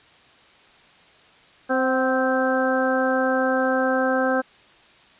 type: harmonic tone with a mistuned harmonic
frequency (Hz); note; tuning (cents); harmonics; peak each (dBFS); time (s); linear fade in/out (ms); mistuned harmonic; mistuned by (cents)
261; C4; -4; 1 / 2 / 3 / 4 / 5 / 6; -24 / -22 / -27 / -33 / -29 / -26; 1.69-4.42; 20; 3; -34
effects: white hiss -52 dBFS RMS until 5.19 s + resampled to 8000 Hz